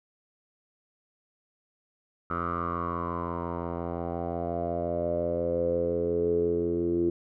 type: tone with low-pass filter sweep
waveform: 10% pulse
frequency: 85.7 Hz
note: F2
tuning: 32 cents flat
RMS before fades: -29 dBFS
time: 2.3-7.1 s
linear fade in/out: 5 ms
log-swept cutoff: 1300 to 350 Hz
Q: 8.7
effects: none